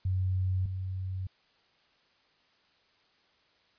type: tone pair in turn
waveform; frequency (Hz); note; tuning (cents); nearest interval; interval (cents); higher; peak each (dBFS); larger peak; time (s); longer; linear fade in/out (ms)
sine; 93.2 / 93.79; F#2 / F#2; +13 / +24; unison; 11; second; -26 / -32; first; 0.05-0.66 / 0.66-1.27; neither; 5
effects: white hiss -67 dBFS RMS until 3.78 s + resampled to 11025 Hz